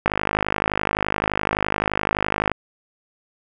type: click train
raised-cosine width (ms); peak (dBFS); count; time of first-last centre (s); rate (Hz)
0.5; -4; 128; 0.06-2.516; 51.7
effects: none